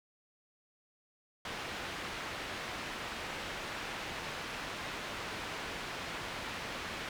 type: low-pass noise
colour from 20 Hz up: white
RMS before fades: -41 dBFS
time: 1.45-7.09 s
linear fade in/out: 2 ms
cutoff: 2600 Hz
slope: 12 dB/octave
effects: none